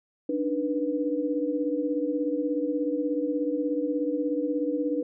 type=tone cluster; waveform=sine; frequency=288.3 / 304.9 / 491 Hz; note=D4 / D#4 / B4; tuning=-32 / -35 / -10 cents; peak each=-29 dBFS; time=0.29-5.03 s; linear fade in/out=5 ms; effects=none